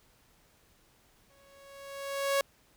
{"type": "tone with exponential growth", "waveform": "sawtooth", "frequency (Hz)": 554.4, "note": "C#5", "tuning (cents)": 0, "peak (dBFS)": -20, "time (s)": [1.3, 2.41], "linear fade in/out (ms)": 2, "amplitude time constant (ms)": 240, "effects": ["pink hiss -65 dBFS RMS until 2.76 s"]}